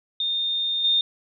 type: tone with level steps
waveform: sine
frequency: 3644 Hz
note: A#7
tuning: 40 cents flat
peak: -22 / -17 dBFS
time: 0.2-1.01 s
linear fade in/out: 2 ms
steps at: 0.84 s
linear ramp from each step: 5 ms
effects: none